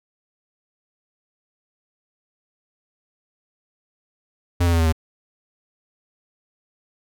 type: tone with pitch steps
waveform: square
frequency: 87.31 / 85.37 / 83.46 / 81.6 / 79.79 Hz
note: F2 / F2 / E2 / E2 / D#2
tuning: 0 / -39 / +22 / -17 / +44 cents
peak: -16 dBFS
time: 4.6-4.925 s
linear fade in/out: 10 ms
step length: 65 ms
effects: none